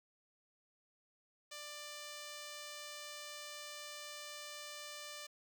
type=tone; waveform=5% pulse; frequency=592 Hz; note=D5; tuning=14 cents sharp; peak=-35 dBFS; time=1.51-5.27 s; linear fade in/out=10 ms; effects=none